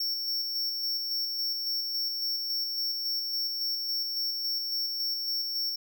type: tone with tremolo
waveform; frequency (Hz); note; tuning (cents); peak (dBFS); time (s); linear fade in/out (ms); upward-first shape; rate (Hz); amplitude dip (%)
square; 5460; F8; -40; -28; 0-5.76; 5; square; 3.6; 30
effects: 11-bit